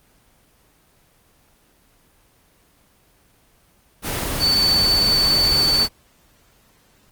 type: tone in noise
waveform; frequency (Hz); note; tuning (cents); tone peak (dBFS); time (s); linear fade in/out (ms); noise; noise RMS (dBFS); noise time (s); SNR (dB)
sine; 4509; C#8; +29; -14; 4.39-5.88; 50; pink; -24; 4.02-5.89; +7
effects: pink hiss -57 dBFS RMS until 7.11 s + Opus 24 kbps